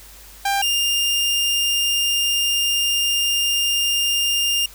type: tone pair in turn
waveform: sawtooth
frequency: 794 / 2805 Hz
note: G5 / F7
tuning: +22 / +7 cents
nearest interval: octave + minor seventh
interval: 2185 cents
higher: second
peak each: -14 dBFS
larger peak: neither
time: 0.45-0.62 / 0.62-4.66 s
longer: second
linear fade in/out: 5 ms
effects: added 50 Hz sine -45 dBFS peak until 4.74 s + white hiss -44 dBFS RMS until 4.74 s